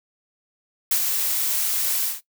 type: noise with ADSR envelope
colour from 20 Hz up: blue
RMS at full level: -19 dBFS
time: 0.91-2.21 s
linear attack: 4 ms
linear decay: 76 ms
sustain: -4 dB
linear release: 170 ms
effects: noise-tail reverb RT60 0.1 s tail -17 dB re dry